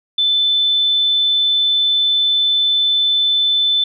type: tone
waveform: sine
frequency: 3520 Hz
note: A7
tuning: in tune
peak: -12 dBFS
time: 0.18-3.84 s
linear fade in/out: 5 ms
effects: none